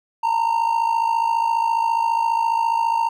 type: tone with amplitude modulation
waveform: triangle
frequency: 918 Hz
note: A#5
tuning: 27 cents flat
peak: -12 dBFS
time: 0.23-3.09 s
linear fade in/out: 10 ms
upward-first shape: sine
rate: 54.7 Hz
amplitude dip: 70%
effects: none